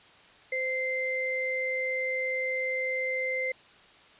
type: tone pair together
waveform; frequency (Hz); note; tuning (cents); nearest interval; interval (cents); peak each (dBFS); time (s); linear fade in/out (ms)
sine; 516.9 / 2083; C5 / C7; -21 / -8; 2 octaves; 2413; -32 / -29; 0.52-3.52; 5
effects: white hiss -55 dBFS RMS until 4.19 s + resampled to 8000 Hz